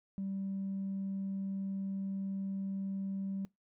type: tone with tanh clipping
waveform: triangle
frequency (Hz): 194.4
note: G3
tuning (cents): -14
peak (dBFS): -35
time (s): 0.18-3.45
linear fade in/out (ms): 0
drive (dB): 5
effects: noise-tail reverb RT60 0.2 s tail -24 dB re dry